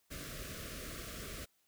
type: band-stop noise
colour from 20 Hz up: pink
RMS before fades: -45 dBFS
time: 0.1-1.46 s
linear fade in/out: 20 ms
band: 680 to 1100 Hz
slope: 96 dB/octave
effects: white hiss -75 dBFS RMS until 1.67 s